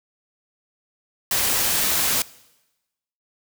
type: noise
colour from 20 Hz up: white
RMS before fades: -21 dBFS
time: 1.31-2.22 s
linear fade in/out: 2 ms
effects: noise-tail reverb RT60 1.0 s tail -21 dB re dry